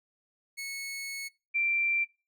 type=tone pair in turn; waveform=sawtooth / sine; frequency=2200 / 2356 Hz; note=C#7 / D7; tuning=-14 / +5 cents; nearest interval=minor second; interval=119 cents; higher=second; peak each=-32 / -25 dBFS; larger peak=second; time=0.57-1.29 / 1.54-2.05 s; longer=first; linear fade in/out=20 ms; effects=noise-tail reverb RT60 0.3 s tail -23 dB re dry